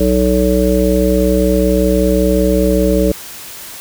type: harmonic tone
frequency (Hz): 62.6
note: B1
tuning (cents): +24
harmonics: 1 / 3 / 5 / 7 / 9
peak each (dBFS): -16 / -16 / -16 / -16 / -16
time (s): 0-3.12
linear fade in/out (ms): 5
effects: white hiss -31 dBFS RMS until 3.8 s